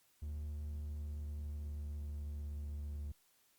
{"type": "tone with pitch glide", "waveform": "triangle", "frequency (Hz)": [74.7, 73.08], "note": ["D2", "D2"], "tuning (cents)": [30, -8], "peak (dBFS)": -38, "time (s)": [0.22, 3.12], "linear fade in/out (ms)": 5, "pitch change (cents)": -38, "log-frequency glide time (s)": [0.48, 2.77], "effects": ["white hiss -72 dBFS RMS until 3.58 s", "Opus 48 kbps"]}